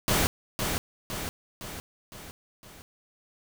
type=noise with echo; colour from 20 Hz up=pink; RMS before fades=-24 dBFS; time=0.08-0.27 s; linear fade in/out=0 ms; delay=510 ms; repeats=5; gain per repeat=-5 dB; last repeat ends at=2.82 s; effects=none